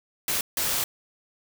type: noise bursts at uneven times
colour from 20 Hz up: white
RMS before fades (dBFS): -26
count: 2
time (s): 0.28-0.41 / 0.57-0.84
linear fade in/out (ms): 2
effects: none